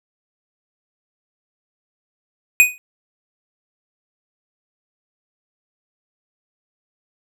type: tone with exponential decay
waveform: square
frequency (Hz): 2489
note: D#7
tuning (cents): 0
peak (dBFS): -5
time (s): 2.6-2.78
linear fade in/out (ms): 0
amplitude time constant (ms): 38
effects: none